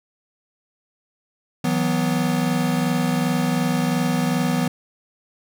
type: chord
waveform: square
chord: E suspended second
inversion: none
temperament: equal with one note detuned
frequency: 162.26 / 185 / 246.9 Hz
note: E3 / F#3 / B3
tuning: -27 / 0 / 0 cents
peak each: -24 / -25 / -23 dBFS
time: 1.64-4.68 s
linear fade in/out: 5 ms
effects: none